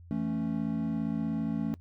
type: chord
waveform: triangle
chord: A major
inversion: second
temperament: equal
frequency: 164.81 / 220 / 277.2 Hz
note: E3 / A3 / C#4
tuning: 0 / 0 / 0 cents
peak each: -33 / -29 / -32 dBFS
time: 0.11-1.74 s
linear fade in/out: 0 ms
effects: noise-tail reverb RT60 0.1 s tail -21 dB re dry + added 86 Hz sine -48 dBFS peak until 1.8 s